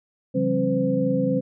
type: tone cluster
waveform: sine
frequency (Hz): 139 / 169 / 192.4 / 266.9 / 511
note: C#3 / E3 / G3 / C4 / C5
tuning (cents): +5 / +43 / -32 / +35 / -41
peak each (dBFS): -29 / -29 / -25 / -24 / -24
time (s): 0.34-1.41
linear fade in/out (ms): 20
effects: none